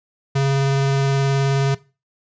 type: tone with vibrato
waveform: square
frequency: 137.3 Hz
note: C#3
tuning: 16 cents flat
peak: -16 dBFS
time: 0.35-1.75 s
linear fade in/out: 10 ms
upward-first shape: sine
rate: 19 Hz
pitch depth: 10 cents each way
effects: noise-tail reverb RT60 0.3 s tail -19 dB re dry + resampled to 16000 Hz